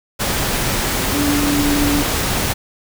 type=tone in noise; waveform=sine; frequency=288.9 Hz; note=D4; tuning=28 cents flat; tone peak=-16 dBFS; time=1.13-2.03 s; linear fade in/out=20 ms; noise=pink; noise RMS=-19 dBFS; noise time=0.19-2.54 s; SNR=0 dB; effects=none